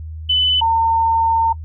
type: tone pair in turn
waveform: sine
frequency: 3006 / 908.3 Hz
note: F#7 / A#5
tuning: +27 / -45 cents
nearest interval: octave + major sixth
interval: 2072 cents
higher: first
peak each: -12 dBFS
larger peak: neither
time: 0.29-0.61 / 0.61-1.53 s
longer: second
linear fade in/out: 10 ms
effects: noise-tail reverb RT60 0.1 s tail -24 dB re dry + added 79 Hz sine -27 dBFS peak until 1.64 s